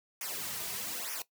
white noise with flanger, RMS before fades -38 dBFS, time 0.21-1.22 s, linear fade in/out 2 ms, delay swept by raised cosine 0.24 to 3.74 ms, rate 1.1 Hz, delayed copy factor -1, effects noise-tail reverb RT60 0.1 s tail -17 dB re dry

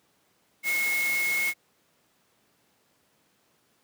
sine tone in noise, 2171 Hz, C#7, 37 cents flat, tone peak -24 dBFS, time 0.63-1.54 s, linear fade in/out 50 ms, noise white, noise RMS -34 dBFS, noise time 0.63-1.54 s, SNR +7 dB, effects pink hiss -67 dBFS RMS until 3.83 s + high-pass 150 Hz 12 dB/octave

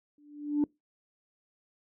sine tone with exponential growth, 293.7 Hz, D4, in tune, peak -19 dBFS, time 0.18-0.64 s, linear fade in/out 2 ms, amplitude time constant 98 ms, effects noise-tail reverb RT60 0.2 s tail -25 dB re dry + tanh soft clip ceiling -20 dBFS

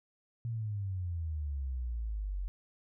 sine exponential sweep, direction down, 118.8 to 44.87 Hz, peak -33 dBFS, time 0.45-2.48 s, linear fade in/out 0 ms, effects none

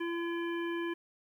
harmonic tone, 339.7 Hz, F4, 48 cents flat, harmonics 1 / 3 / 5 / 7 / 9, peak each -33 / -43 / -42 / -48 / -50 dBFS, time 0-0.94 s, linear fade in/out 10 ms, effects 11-bit

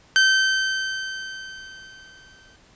sawtooth tone with exponential decay, 1546 Hz, G6, 24 cents flat, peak -9 dBFS, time 0.16-2.56 s, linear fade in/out 0 ms, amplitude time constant 520 ms, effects pink hiss -54 dBFS RMS until 2.75 s + resampled to 16000 Hz

